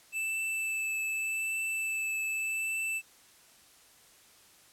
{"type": "tone with vibrato", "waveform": "square", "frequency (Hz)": 2637, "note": "E7", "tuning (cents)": 0, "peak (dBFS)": -31, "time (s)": [0.12, 3.02], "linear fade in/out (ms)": 50, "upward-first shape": "triangle", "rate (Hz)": 0.84, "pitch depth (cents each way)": 13, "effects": ["white hiss -59 dBFS RMS until 4.72 s", "low-pass 12000 Hz 12 dB/octave"]}